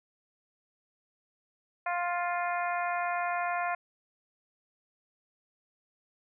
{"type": "harmonic tone", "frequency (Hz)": 350.7, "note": "F4", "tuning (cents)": 7, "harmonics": [2, 3, 4, 5, 6, 7], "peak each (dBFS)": [-31, -35, -37, -39, -41, -42], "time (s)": [1.86, 3.75], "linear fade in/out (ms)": 5, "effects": []}